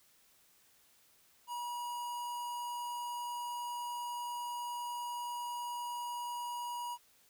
square tone with notch filter, 963 Hz, B5, 44 cents flat, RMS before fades -40 dBFS, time 1.47-6.98 s, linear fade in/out 50 ms, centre 4000 Hz, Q 1.6, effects white hiss -67 dBFS RMS until 7.29 s

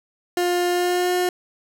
30% pulse tone with pitch glide, 354 to 360 Hz, F4 to F#4, +23 to -47 cents, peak -16 dBFS, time 0.37-1.29 s, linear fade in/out 2 ms, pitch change +30 cents, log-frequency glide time 0.71-1.14 s, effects none

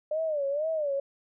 sine tone with vibrato, 597 Hz, D5, 28 cents sharp, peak -26 dBFS, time 0.11-1 s, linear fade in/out 5 ms, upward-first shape sine, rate 2.1 Hz, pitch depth 140 cents each way, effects none

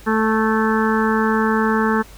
harmonic tone with a mistuned harmonic, 220 Hz, A3, in tune, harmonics 1 / 2 / 4 / 5 / 6 / 7 / 8, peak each -18 / -21 / -24 / -25 / -26 / -26 / -27 dBFS, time 0.06-2.03 s, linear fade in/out 20 ms, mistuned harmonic 8, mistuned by -17 cents, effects added 50 Hz sine -42 dBFS peak until 2.17 s + pink hiss -45 dBFS RMS until 2.17 s

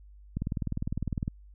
click train, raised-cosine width 5 ms, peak -18 dBFS, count 19, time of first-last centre 0.37-1.279 s, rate 19.8 Hz, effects added 50 Hz sine -49 dBFS peak until 1.54 s

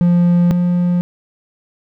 triangle tone pair in turn, 174.61 / 176.54 Hz, F3 / F3, 0 / +19 cents, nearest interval unison, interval 19 cents, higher second, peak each -7 / -10 dBFS, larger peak first, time 0.01-0.51 / 0.51-1.01 s, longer neither, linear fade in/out 0 ms, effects none

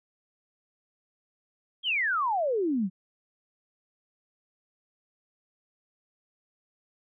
sine exponential sweep, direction down, 3322 to 174.61 Hz, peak -24 dBFS, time 1.83-2.9 s, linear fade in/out 50 ms, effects none

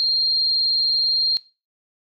sine tone with amplitude modulation, 4207 Hz, C8, 9 cents sharp, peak -15 dBFS, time 0-1.37 s, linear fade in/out 0 ms, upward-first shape sine, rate 151 Hz, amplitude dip 40%, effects noise-tail reverb RT60 0.3 s tail -18 dB re dry

